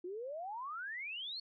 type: exponential sweep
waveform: sine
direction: up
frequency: 343.4 to 4435 Hz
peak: -40 dBFS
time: 0.04-1.4 s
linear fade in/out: 5 ms
effects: none